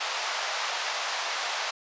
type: band-pass noise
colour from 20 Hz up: pink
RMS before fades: -31 dBFS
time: 0-1.71 s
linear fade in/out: 10 ms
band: 690 to 6300 Hz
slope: 24 dB/octave
effects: resampled to 16000 Hz